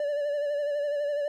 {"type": "tone with vibrato", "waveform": "triangle", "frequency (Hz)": 581, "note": "D5", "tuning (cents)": -19, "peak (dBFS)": -24, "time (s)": [0, 1.28], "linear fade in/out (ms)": 2, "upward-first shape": "sine", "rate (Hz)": 12, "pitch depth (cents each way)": 40, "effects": []}